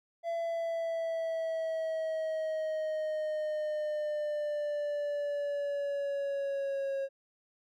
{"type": "linear sweep", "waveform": "triangle", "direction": "down", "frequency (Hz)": [674, 544], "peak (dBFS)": -29, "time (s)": [0.23, 7.09], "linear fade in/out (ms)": 50, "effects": []}